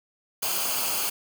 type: noise with comb filter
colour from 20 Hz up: white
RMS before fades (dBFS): -27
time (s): 0.42-1.1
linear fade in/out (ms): 10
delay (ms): 0.53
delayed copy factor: -0.6
effects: none